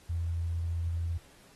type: tone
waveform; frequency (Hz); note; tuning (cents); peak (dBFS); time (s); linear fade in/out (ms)
sine; 84.2; E2; +37; -29; 0.09-1.18; 10
effects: pink hiss -59 dBFS RMS until 1.55 s + AAC 32 kbps